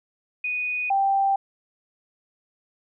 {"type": "tone pair in turn", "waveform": "sine", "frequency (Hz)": [2480, 785.2], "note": ["D#7", "G5"], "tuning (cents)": [-6, 3], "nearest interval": "octave + minor sixth", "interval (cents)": 1991, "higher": "first", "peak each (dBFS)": [-24, -18], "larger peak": "second", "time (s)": [[0.44, 0.9], [0.9, 1.36]], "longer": "neither", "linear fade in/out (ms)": 5, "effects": []}